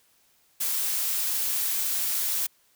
blue noise, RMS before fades -27 dBFS, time 0.6-2.47 s, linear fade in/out 10 ms, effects white hiss -64 dBFS RMS until 2.75 s

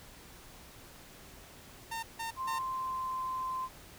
sawtooth tone bursts, 910 Hz, A#5, 42 cents flat, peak -32 dBFS, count 3, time 1.91-2.59 s, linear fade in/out 10 ms, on 120 ms, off 160 ms
sine tone with pitch glide, 1046.5 to 1036.9 Hz, C6 to C6, 0 to -16 cents, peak -33 dBFS, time 2.36-3.69 s, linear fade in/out 50 ms, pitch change -16 cents, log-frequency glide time 2.48-3.2 s
effects pink hiss -53 dBFS RMS until 3.98 s

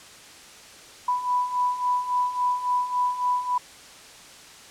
sine beating tone pair, 987.8 / 991.4 Hz, B5 / B5, 0 / +6 cents, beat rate 3.6 Hz, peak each -28 / -23 dBFS, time 1.08-3.58 s, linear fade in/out 5 ms, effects white hiss -46 dBFS RMS until 4.7 s + low-pass 8000 Hz 12 dB/octave

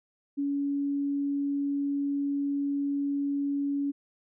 sine tone, 282.3 Hz, C#4, 32 cents sharp, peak -26 dBFS, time 0.37-3.92 s, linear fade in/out 20 ms, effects none

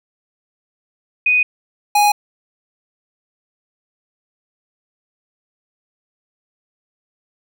sine / square tone pair in turn, 2489 / 828 Hz, D#7 / G#5, 0 / -5 cents, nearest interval octave + perfect fifth, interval 1905 cents, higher first, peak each -11 dBFS, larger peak neither, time 1.26-1.43 / 1.95-2.12 s, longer neither, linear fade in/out 5 ms, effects none

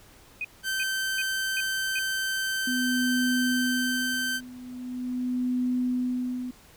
sine tone bursts, 2493 Hz, D#7, 3 cents sharp, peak -28 dBFS, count 5, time 0.41-1.99 s, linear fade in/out 2 ms, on 36 ms, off 350 ms
sawtooth tone, 1549 Hz, G6, 21 cents flat, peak -23 dBFS, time 0.63-4.41 s, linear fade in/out 50 ms
sine tone with tremolo, 250.2 Hz, B3, 23 cents sharp, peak -23 dBFS, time 2.67-6.51 s, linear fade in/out 5 ms, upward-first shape sine, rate 0.41 Hz, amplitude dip 85%
effects pink hiss -54 dBFS RMS until 6.76 s

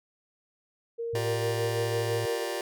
sine tone, 464.4 Hz, A#4, 7 cents flat, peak -30 dBFS, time 0.98-2.45 s, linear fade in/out 20 ms
sine tone with vibrato, 110.8 Hz, A2, 13 cents sharp, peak -31 dBFS, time 1.13-2.26 s, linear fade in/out 10 ms, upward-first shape triangle, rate 14 Hz, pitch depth 16 cents each way
sawtooth chord, G minor seventh, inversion third, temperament just, 352.8 / 392 / 470.4 / 588 Hz, F4 / G4 / Bb4 / D5, +18 / 0 / +16 / +2 cents, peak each -32 dBFS, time 1.15-2.61 s, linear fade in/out 2 ms
effects none

